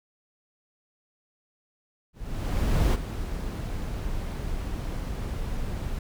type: noise with ADSR envelope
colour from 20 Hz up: brown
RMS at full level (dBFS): -20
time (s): 2.13-5.99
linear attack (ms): 810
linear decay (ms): 22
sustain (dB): -11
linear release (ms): 4
effects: none